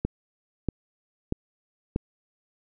click train, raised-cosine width 3 ms, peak -12 dBFS, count 4, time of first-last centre 0.05-1.961 s, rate 1.57 Hz, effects none

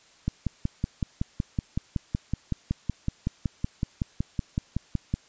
click train, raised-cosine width 5 ms, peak -13 dBFS, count 27, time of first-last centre 0.28-5.14 s, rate 5.35 Hz, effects white hiss -57 dBFS RMS until 5.28 s + resampled to 16000 Hz

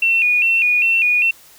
sine tone with vibrato, 2576 Hz, E7, 41 cents flat, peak -12 dBFS, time 0.02-1.31 s, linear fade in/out 5 ms, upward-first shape square, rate 2.5 Hz, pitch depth 83 cents each way, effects white hiss -46 dBFS RMS until 1.58 s

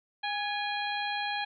harmonic tone with a mistuned harmonic, 818 Hz, G#5, 26 cents flat, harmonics 1 / 2 / 3 / 4 / 5, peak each -33 / -36 / -38 / -39 / -40 dBFS, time 0.23-1.45 s, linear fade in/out 10 ms, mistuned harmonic 2, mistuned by +45 cents, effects none

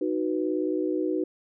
sine chord, B major, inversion first, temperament equal, 311.1 / 370 / 493.9 Hz, D#4 / F#4 / B4, 0 / 0 / 0 cents, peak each -27 / -28 / -32 dBFS, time 0.01-1.24 s, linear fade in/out 5 ms, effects none

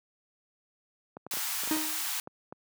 clicks, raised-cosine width 1 ms, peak -27 dBFS, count 9, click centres 1.169 / 1.266 / 1.337 / 1.371 / 1.635 / 1.675 / 1.767 / 2.274 / 2.525 s
white high-pass noise, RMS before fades -33 dBFS, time 1.31-2.2 s, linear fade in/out 2 ms, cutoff 750 Hz, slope 48 dB/octave
45% pulse tone with exponential decay, 311.1 Hz, D#4, in tune, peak -24 dBFS, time 1.71-2.07 s, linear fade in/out 0 ms, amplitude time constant 78 ms
effects high-pass 150 Hz 12 dB/octave

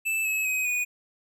square tone with pitch steps, 2637 / 2580 / 2524 / 2469 Hz, E7 / E7 / D#7 / D#7, 0 / -38 / +24 / -14 cents, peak -25 dBFS, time 0.05-0.85 s, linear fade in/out 20 ms, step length 200 ms, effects none

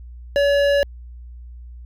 sine tone with hard clipping, 568 Hz, C#5, 42 cents sharp, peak -16 dBFS, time 0.36-0.83 s, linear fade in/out 0 ms, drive 13 dB, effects added 60 Hz sine -35 dBFS peak until 1.85 s

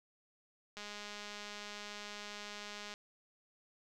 click train, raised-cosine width 0.2 ms, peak -29 dBFS, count 450, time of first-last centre 0.77-2.939 s, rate 207 Hz, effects none

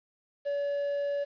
triangle tone, 570 Hz, C#5, 48 cents sharp, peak -26 dBFS, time 0.45-1.25 s, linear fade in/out 20 ms, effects resampled to 11025 Hz + 10-bit

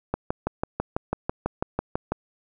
click train, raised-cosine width 1 ms, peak -10 dBFS, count 13, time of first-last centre 0.14-2.12 s, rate 6.06 Hz, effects none

